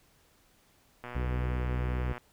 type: click train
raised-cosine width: 0.5 ms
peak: -26 dBFS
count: 140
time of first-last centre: 1.04-2.179 s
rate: 122 Hz
type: harmonic tone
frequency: 62.3 Hz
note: B1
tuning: 16 cents sharp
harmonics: 1 / 2 / 3 / 4 / 5 / 6 / 7 / 8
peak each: -30 / -34 / -44 / -45 / -47 / -46 / -50 / -47 dBFS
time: 1.15-2.13 s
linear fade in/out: 5 ms
effects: pink hiss -65 dBFS RMS until 2.32 s